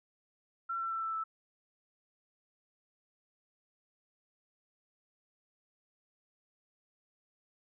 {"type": "tone with pitch steps", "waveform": "sine", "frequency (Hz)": [1356, 1345.9, 1335.8, 1325.8, 1315.9], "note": ["E6", "E6", "E6", "E6", "E6"], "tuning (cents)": [49, 36, 23, 10, -3], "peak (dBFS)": -33, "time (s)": [0.69, 1.24], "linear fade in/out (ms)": 10, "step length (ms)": 110, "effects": []}